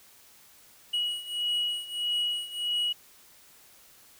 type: beating tone pair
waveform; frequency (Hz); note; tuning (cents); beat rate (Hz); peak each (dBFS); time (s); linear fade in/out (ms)
triangle; 2911 / 2912.6; F#7 / F#7; -29 / -28; 1.6; -28 / -31; 0.93-2.93; 10
effects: white hiss -56 dBFS RMS until 4.19 s